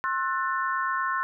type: chord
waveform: sine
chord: F# half-diminished seventh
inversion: second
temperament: just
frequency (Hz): 1065.6 / 1332 / 1480 / 1776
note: C6 / E6 / F#6 / A6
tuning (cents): +31 / +18 / 0 / +16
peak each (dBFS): -27 / -33 / -31 / -33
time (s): 0.04-1.23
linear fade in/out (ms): 0
effects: none